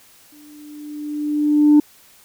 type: tone with exponential growth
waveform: sine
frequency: 297.2 Hz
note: D4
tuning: 21 cents sharp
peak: -5 dBFS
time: 0.32-1.8 s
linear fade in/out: 5 ms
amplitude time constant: 320 ms
effects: tanh soft clip ceiling -5 dBFS + white hiss -50 dBFS RMS until 2.24 s